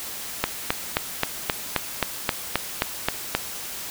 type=click train; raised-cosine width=0.3 ms; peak=-3 dBFS; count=12; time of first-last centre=0.44-3.35 s; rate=3.78 Hz; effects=white hiss -34 dBFS RMS until 3.9 s